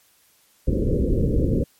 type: low-pass noise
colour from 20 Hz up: pink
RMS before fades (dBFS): -20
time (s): 0.67-1.64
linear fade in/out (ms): 10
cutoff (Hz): 540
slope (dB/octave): 96
effects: white hiss -59 dBFS RMS until 1.79 s + MP3 64 kbps